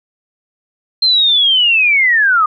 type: linear sweep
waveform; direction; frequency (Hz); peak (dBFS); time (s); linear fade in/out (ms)
sine; down; 4178 to 1198; -8; 1.02-2.46; 5
effects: none